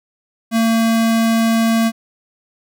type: tone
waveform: square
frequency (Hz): 226.7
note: A#3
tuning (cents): -48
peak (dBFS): -13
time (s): 0.51-1.92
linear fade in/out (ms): 50
effects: none